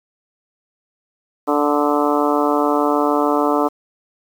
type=harmonic tone with a mistuned harmonic; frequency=146.8 Hz; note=D3; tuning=in tune; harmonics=2 / 3 / 4 / 5 / 6 / 7 / 8 / 9; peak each=-19 / -21 / -22 / -23 / -24 / -24 / -25 / -26 dBFS; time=1.47-3.69 s; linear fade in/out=20 ms; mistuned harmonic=9; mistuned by=-25 cents; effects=7-bit